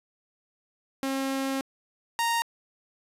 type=tone pair in turn; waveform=sawtooth; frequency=269.3 / 929.7 Hz; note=C#4 / A#5; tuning=-50 / -5 cents; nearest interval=octave + major sixth; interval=2145 cents; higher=second; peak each=-23 / -20 dBFS; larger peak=second; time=1.03-1.61 / 2.19-2.42 s; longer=first; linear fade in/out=0 ms; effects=resampled to 32000 Hz + 10-bit